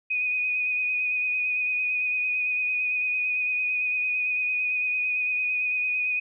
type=tone with vibrato; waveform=sine; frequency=2489 Hz; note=D#7; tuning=in tune; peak=-23 dBFS; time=0.1-6.2 s; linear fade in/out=10 ms; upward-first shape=sine; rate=8.9 Hz; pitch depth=21 cents each way; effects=none